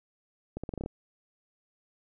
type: accelerating click train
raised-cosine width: 2 ms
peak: -22 dBFS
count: 8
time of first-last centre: 0.57-0.861 s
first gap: 66 ms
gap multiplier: 0.84
effects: none